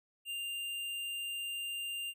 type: tone with hard clipping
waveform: sine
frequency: 2794 Hz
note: F7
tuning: in tune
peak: -38 dBFS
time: 0.25-2.14 s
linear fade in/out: 50 ms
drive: 13 dB
effects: none